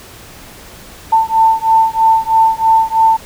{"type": "beating tone pair", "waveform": "sine", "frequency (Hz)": [892, 895.1], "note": ["A5", "A5"], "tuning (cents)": [23, 29], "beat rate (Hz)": 3.1, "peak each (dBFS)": -11, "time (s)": [1.12, 3.17], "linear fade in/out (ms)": 10, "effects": ["pink hiss -36 dBFS RMS until 3.25 s"]}